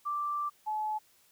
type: tone pair in turn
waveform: sine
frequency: 1174.7 / 857.6 Hz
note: D6 / A5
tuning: 0 / -45 cents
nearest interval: perfect fourth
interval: 545 cents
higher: first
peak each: -30 / -30 dBFS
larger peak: neither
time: 0.05-0.5 / 0.66-0.99 s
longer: first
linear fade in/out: 20 ms
effects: white hiss -65 dBFS RMS until 1.31 s